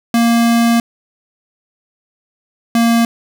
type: tone pair in turn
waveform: square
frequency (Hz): 233.1 / 232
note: A#3 / A#3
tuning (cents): 0 / -8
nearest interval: unison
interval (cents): 8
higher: first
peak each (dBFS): -10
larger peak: neither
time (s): 0.14-0.8 / 2.75-3.05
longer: first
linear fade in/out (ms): 2
effects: none